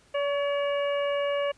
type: harmonic tone with a mistuned harmonic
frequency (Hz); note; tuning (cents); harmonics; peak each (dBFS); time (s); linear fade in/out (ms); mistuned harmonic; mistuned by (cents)
570; C#5; +48; 1 / 2 / 3 / 4 / 5; -25 / -35 / -39 / -39 / -38; 0.14-1.52; 10; 2; -22
effects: pink hiss -60 dBFS RMS until 1.57 s + resampled to 22050 Hz